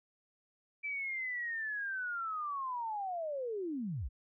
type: linear sweep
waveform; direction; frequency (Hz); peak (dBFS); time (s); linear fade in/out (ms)
sine; down; 2329 to 44.01; -35; 0.83-4.09; 20
effects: none